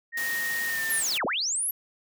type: tone with pitch glide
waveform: sine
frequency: 1860 to 1799.8 Hz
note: A#6 to A6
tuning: -4 to +39 cents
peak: -27 dBFS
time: 0.12-1.03 s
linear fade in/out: 50 ms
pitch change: -57 cents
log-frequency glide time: 0.66-0.81 s
type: high-pass noise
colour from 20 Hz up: white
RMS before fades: -35 dBFS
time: 0.17-1.18 s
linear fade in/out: 5 ms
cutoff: 110 Hz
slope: 24 dB/octave
type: linear two-way sweep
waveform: sine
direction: down then up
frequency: 11890 to 168.5 to 11890 Hz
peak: -25 dBFS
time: 0.9-1.71 s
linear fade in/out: 5 ms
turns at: 1.25 s
effects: none